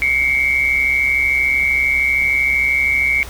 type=tone pair together; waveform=sine; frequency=2147 / 2280 Hz; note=C7 / C#7; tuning=+44 / +48 cents; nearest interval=minor second; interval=104 cents; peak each=-16 dBFS; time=0.02-3.23 s; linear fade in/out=0 ms; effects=added 59 Hz sine -31 dBFS peak until 3.29 s + pink hiss -35 dBFS RMS until 3.29 s